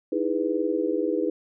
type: chord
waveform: sine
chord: E major seventh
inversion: third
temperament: just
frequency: 309 / 329.6 / 412 / 494.4 Hz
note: D#4 / E4 / G#4 / B4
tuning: -12 / 0 / -14 / +2 cents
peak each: -28 dBFS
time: 0.12-1.3 s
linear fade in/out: 5 ms
effects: none

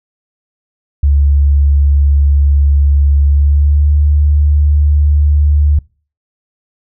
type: tone with pitch glide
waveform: sine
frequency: 71 to 73.55 Hz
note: C#2 to D2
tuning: +42 to +3 cents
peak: -6 dBFS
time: 1.03-5.79 s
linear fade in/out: 5 ms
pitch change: +61 cents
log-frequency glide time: 3.23-3.93 s
effects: noise-tail reverb RT60 0.4 s tail -25 dB re dry

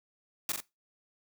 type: noise with echo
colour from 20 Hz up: white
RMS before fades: -31 dBFS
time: 0.49-0.52 s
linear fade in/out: 2 ms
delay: 42 ms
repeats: 2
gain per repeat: -4 dB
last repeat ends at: 0.604 s
effects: noise-tail reverb RT60 0.2 s tail -19 dB re dry

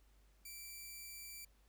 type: tone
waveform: 5% pulse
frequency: 2335 Hz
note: D7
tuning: 11 cents flat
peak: -39 dBFS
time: 0.45-1.45 s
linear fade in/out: 5 ms
effects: added 50 Hz sine -66 dBFS peak until 1.68 s + pink hiss -75 dBFS RMS until 1.68 s

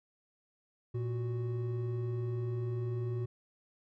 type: tone pair together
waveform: triangle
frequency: 116.54 / 370 Hz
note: A#2 / F#4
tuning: 0 / 0 cents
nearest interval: octave + minor sixth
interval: 2000 cents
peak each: -31 / -38 dBFS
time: 0.94-3.26 s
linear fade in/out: 10 ms
effects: none

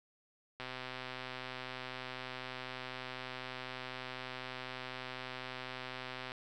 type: click train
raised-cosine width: 0.3 ms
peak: -26 dBFS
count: 733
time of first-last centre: 0.6-6.319 s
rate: 128 Hz
effects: none

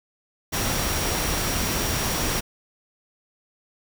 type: tone in noise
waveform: sine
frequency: 5650 Hz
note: F8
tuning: 19 cents sharp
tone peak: -34 dBFS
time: 0.52-2.41 s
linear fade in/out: 20 ms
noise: pink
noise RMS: -25 dBFS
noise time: 0.52-2.41 s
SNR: -12 dB
effects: none

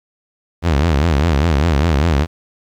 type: tone with vibrato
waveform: sawtooth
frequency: 76.8 Hz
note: D#2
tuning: 22 cents flat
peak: -8 dBFS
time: 0.62-2.27 s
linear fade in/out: 50 ms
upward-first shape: sine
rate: 5 Hz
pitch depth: 210 cents each way
effects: low-pass 5000 Hz 12 dB/octave + 8-bit

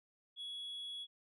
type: tone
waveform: sine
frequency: 3360 Hz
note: G#7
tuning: 19 cents sharp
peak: -40 dBFS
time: 0.36-1.07 s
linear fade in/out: 50 ms
effects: tanh soft clip ceiling -41 dBFS

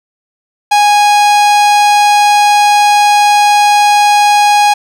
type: tone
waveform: 45% pulse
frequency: 827 Hz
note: G#5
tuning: 8 cents flat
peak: -5 dBFS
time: 0.71-4.74 s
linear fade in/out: 10 ms
effects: low-pass 9000 Hz 12 dB/octave + 7-bit

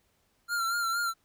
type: tone with vibrato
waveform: square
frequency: 1380 Hz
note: F6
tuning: 21 cents flat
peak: -28 dBFS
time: 0.48-1.14 s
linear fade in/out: 50 ms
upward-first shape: sine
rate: 4.3 Hz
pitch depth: 46 cents each way
effects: pink hiss -71 dBFS RMS until 1.24 s

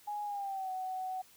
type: tone with pitch glide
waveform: sine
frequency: 830.6 to 748.6 Hz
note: G#5 to F#5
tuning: 0 to +20 cents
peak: -35 dBFS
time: 0.07-1.22 s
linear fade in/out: 10 ms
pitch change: -180 cents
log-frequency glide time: 0.24-0.71 s
effects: white hiss -61 dBFS RMS until 1.36 s

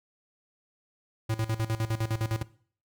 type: tone with tremolo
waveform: square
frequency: 111.2 Hz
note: A2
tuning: 19 cents sharp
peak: -26 dBFS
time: 1.29-2.43 s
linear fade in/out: 10 ms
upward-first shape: square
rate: 9.8 Hz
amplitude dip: 80%
effects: noise-tail reverb RT60 0.5 s tail -19 dB re dry

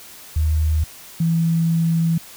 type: tone pair in turn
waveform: sine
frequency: 77.78 / 165.11 Hz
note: D#2 / E3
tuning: 0 / +3 cents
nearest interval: octave + minor second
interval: 1303 cents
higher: second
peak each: -15 dBFS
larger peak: neither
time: 0.36-0.84 / 1.2-2.18 s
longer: second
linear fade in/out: 5 ms
effects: white hiss -41 dBFS RMS until 2.36 s

